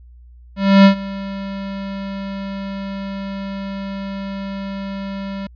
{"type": "tone with ADSR envelope", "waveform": "square", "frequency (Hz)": 196, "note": "G3", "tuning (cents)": 0, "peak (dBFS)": -5, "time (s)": [0.56, 5.47], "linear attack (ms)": 290, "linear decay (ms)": 97, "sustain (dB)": -20, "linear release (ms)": 5, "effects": ["added 60 Hz sine -40 dBFS peak until 5.55 s", "resampled to 11025 Hz"]}